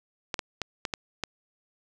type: clicks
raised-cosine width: 0.2 ms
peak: -12 dBFS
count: 6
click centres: 0.342 / 0.392 / 0.617 / 0.852 / 0.938 / 1.237 s
effects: none